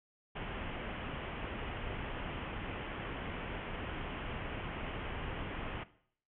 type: low-pass noise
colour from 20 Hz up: pink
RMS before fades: -41 dBFS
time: 0.35-5.84 s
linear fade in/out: 10 ms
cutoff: 3200 Hz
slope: 96 dB/octave
effects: noise-tail reverb RT60 0.6 s tail -17 dB re dry